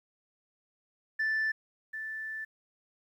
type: tone pair in turn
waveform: sine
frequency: 1760 / 1760 Hz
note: A6 / A6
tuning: 0 / 0 cents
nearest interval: unison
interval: 0 cents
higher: neither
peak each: -25 / -35 dBFS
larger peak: first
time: 1.19-1.52 / 1.93-2.45 s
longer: second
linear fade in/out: 10 ms
effects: tanh soft clip ceiling -25 dBFS + 11-bit